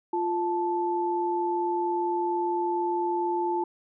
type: tone pair together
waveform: sine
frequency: 349.1 / 875.6 Hz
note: F4 / A5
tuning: -1 / -9 cents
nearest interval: octave + major third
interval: 1592 cents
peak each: -27 dBFS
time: 0.13-3.64 s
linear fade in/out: 5 ms
effects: none